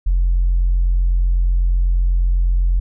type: tone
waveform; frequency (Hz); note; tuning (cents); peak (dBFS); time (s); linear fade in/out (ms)
sine; 44.05; F1; +16; -11; 0.06-2.8; 10
effects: tanh soft clip ceiling -9 dBFS